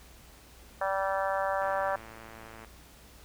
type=harmonic tone; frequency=193.7 Hz; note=G3; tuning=20 cents flat; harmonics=3 / 4 / 5 / 6 / 7 / 8 / 9; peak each=-31 / -33 / -35 / -37 / -38 / -39 / -40 dBFS; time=0.81-1.96 s; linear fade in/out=5 ms
type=click train; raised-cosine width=0.5 ms; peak=-32 dBFS; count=116; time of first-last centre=1.62-2.647 s; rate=112 Hz
effects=added 60 Hz sine -55 dBFS peak until 3.24 s + pink hiss -55 dBFS RMS until 3.24 s